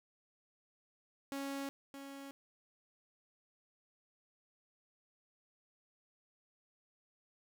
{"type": "tone with echo", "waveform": "sawtooth", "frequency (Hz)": 276.2, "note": "C#4", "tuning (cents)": -6, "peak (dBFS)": -35, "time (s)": [1.32, 1.69], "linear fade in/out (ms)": 0, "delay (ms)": 620, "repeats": 1, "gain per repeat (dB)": -8, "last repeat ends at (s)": 2.31, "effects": ["11-bit"]}